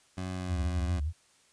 20% pulse tone with pitch glide, 92.5 to 90.18 Hz, F#2 to F#2, 0 to -44 cents, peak -29 dBFS, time 0.17-1 s, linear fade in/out 10 ms, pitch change -44 cents, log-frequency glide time 0.3-0.61 s
sine tone with vibrato, 77.78 Hz, D#2, in tune, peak -28 dBFS, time 0.48-1.13 s, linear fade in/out 50 ms, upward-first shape sine, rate 5.1 Hz, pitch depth 150 cents each way
effects white hiss -64 dBFS RMS until 1.52 s + resampled to 22050 Hz

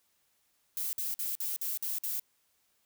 violet noise bursts, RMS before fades -34 dBFS, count 7, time 0.77-2.196 s, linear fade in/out 0 ms, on 160 ms, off 51 ms, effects white hiss -73 dBFS RMS until 2.85 s

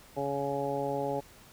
harmonic tone, 140 Hz, C#3, 18 cents sharp, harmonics 1 / 2 / 3 / 4 / 5 / 6, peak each -40 / -38 / -35 / -34 / -39 / -36 dBFS, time 0.16-1.21 s, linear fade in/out 20 ms, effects pink hiss -55 dBFS RMS until 1.52 s

